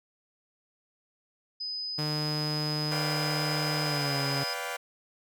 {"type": "tone", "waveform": "sine", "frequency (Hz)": 5010, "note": "D#8", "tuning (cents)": 11, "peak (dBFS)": -32, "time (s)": [1.6, 4.54], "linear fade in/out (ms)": 10}
{"type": "tone with pitch glide", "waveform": "sawtooth", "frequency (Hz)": [151.6, 139.02], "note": ["D#3", "C#3"], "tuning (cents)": [-45, 5], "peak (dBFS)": -26, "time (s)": [1.98, 4.44], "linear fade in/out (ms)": 10, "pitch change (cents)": -150, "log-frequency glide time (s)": [3.83, 4.17]}
{"type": "chord", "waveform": "15% pulse", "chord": "G dominant seventh", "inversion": "first", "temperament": "equal with one note detuned", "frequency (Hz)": [493.9, 578.6, 698.5, 784], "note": ["B4", "D5", "F5", "G5"], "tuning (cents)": [0, -26, 0, 0], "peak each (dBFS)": -32, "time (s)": [2.91, 4.77], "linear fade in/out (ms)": 10}
{"effects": []}